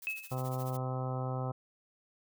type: noise with tremolo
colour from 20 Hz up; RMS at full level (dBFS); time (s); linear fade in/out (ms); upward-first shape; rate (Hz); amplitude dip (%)
blue; -47; 0.02-0.77; 2; sine; 14; 85
type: tone with exponential decay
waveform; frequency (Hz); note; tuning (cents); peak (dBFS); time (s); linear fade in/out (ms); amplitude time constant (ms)
sine; 2589; E7; -32; -29; 0.07-0.42; 0; 75
type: harmonic tone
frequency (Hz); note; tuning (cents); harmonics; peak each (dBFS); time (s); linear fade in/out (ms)
129; C3; -24; 1 / 2 / 3 / 4 / 5 / 6 / 7 / 8 / 9 / 10; -34 / -44 / -46 / -42 / -46 / -43 / -52 / -47 / -54 / -47; 0.31-1.52; 10
effects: none